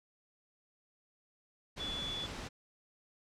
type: tone in noise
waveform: sine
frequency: 3440 Hz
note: A7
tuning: 40 cents flat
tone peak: -37 dBFS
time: 1.79-2.27 s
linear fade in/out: 20 ms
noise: pink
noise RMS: -43 dBFS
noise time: 1.76-2.49 s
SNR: +3 dB
effects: low-pass 6000 Hz 12 dB/octave